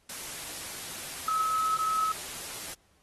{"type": "tone in noise", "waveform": "sine", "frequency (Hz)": 1288, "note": "E6", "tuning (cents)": -41, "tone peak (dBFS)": -25, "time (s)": [1.28, 2.12], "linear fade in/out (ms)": 5, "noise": "white", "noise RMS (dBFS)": -39, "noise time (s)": [0.09, 2.74], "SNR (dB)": 11, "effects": ["pink hiss -67 dBFS RMS until 3.02 s", "AAC 32 kbps"]}